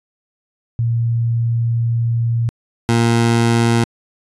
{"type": "tone pair in turn", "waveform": ["sine", "20% pulse"], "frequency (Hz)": [116.54, 116.54], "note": ["A#2", "A#2"], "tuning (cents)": [0, 0], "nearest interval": "unison", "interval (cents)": 0, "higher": "neither", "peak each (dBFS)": [-14, -7], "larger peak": "second", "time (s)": [[0.79, 2.49], [2.89, 3.84]], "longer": "first", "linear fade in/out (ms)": 0, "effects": ["resampled to 24000 Hz"]}